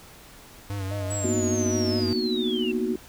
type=tone with vibrato; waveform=square; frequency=98 Hz; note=G2; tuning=in tune; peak=-29 dBFS; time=0.7-2.13 s; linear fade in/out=0 ms; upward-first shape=sine; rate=4.9 Hz; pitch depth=56 cents each way
type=tone; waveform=sine; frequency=620 Hz; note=D#5; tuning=6 cents flat; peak=-33 dBFS; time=0.91-2 s; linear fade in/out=2 ms
type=linear sweep; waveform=sine; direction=down; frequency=7902 to 2657 Hz; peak=-30 dBFS; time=1.1-2.72 s; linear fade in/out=10 ms
type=chord; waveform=sine; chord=B major seventh; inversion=third; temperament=equal; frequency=233.1 / 246.9 / 311.1 / 370 Hz; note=A#3 / B3 / D#4 / F#4; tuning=0 / 0 / 0 / 0 cents; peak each=-28 / -30 / -32 / -27 dBFS; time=1.24-2.96 s; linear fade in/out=5 ms
effects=pink hiss -48 dBFS RMS until 3.08 s